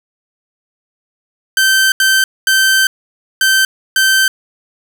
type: tone bursts at uneven times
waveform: sawtooth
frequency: 1550 Hz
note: G6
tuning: 20 cents flat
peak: -5 dBFS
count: 5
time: 1.57-1.92 / 2-2.24 / 2.47-2.87 / 3.41-3.65 / 3.96-4.28 s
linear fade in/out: 2 ms
effects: none